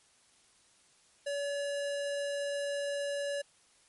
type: tone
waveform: square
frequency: 569 Hz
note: C#5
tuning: 45 cents sharp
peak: -33 dBFS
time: 1.26-3.42 s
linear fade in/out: 10 ms
effects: white hiss -65 dBFS RMS until 3.88 s + MP3 48 kbps